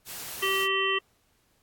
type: noise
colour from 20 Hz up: white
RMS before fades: -38 dBFS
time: 0.05-0.68 s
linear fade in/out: 50 ms
type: harmonic tone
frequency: 386.9 Hz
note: G4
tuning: 23 cents flat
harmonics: 1 / 3 / 5 / 7 / 8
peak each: -30 / -30 / -30 / -30 / -30 dBFS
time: 0.42-0.99 s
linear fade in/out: 10 ms
effects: pink hiss -68 dBFS RMS until 1.62 s + AAC 64 kbps